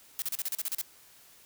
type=noise bursts; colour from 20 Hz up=blue; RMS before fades=-32 dBFS; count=10; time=0.19-0.814 s; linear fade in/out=0 ms; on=30 ms; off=36 ms; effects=white hiss -57 dBFS RMS until 1.45 s